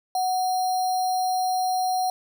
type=tone with sample-and-hold; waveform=sine; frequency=740 Hz; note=F#5; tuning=in tune; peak=-21 dBFS; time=0.15-2.1 s; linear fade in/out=2 ms; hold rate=4900 Hz; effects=none